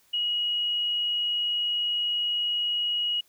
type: tone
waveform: sine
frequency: 2900 Hz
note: F#7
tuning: 35 cents flat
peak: -24 dBFS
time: 0.13-3.21 s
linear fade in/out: 10 ms
effects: white hiss -63 dBFS RMS until 3.28 s